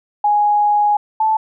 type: tone pair in turn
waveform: sine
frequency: 830.6 / 875 Hz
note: G#5 / A5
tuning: 0 / -10 cents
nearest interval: minor second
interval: 90 cents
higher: second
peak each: -11 / -12 dBFS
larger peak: first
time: 0.24-0.97 / 1.2-1.37 s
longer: first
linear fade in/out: 5 ms
effects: none